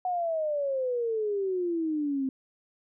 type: exponential sweep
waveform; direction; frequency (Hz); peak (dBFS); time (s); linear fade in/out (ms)
sine; down; 740 to 261.3; -26; 0.05-2.29; 2
effects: none